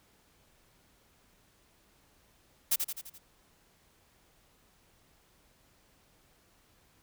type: noise with echo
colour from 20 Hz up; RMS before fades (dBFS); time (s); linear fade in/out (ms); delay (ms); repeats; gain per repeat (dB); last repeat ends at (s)
blue; -26; 2.71-2.76; 10; 85; 5; -5; 3.185
effects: pink hiss -66 dBFS RMS until 7.02 s